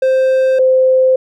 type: tone pair in turn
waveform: triangle / sine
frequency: 523.3 / 518.8 Hz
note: C5 / C5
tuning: 0 / -15 cents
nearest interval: unison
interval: 15 cents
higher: first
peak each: -7 dBFS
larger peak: neither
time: 0.02-0.59 / 0.59-1.16 s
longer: neither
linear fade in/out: 5 ms
effects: none